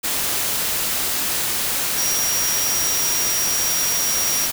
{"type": "tone in noise", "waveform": "sine", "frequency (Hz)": 5690, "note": "F8", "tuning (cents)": 31, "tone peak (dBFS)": -21, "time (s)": [1.97, 4.47], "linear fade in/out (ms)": 20, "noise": "white", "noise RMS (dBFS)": -22, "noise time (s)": [0.03, 4.52], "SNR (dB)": -2, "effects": []}